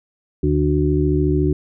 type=harmonic tone; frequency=73.9 Hz; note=D2; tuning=11 cents sharp; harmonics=1 / 2 / 4 / 5; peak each=-20 / -20 / -20 / -20 dBFS; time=0.43-1.53 s; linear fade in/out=5 ms; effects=none